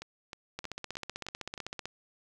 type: two click trains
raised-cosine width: 0.2 ms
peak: -24 / -20 dBFS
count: 6 / 21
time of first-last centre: 0.02-1.578 / 0.59-1.856 s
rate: 3.21 / 15.8 Hz
effects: none